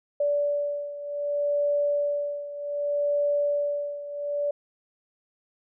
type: beating tone pair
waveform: sine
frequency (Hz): 579 / 579.65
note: D5 / D5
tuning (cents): -25 / -23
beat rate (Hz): 0.65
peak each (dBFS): -25 / -29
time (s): 0.2-4.51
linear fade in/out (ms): 5
effects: none